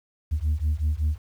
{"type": "beating tone pair", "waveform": "sine", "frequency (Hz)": [73.6, 78.9], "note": ["D2", "D#2"], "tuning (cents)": [4, 25], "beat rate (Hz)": 5.3, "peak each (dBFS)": -23, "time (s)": [0.31, 1.18], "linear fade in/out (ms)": 20, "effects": ["tanh soft clip ceiling -18 dBFS", "9-bit"]}